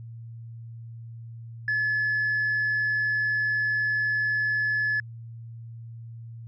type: tone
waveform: sine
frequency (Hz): 1716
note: A6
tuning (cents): -44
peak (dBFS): -21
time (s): 1.68-5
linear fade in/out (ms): 2
effects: tanh soft clip ceiling -20 dBFS + added 115 Hz sine -38 dBFS peak until 6.47 s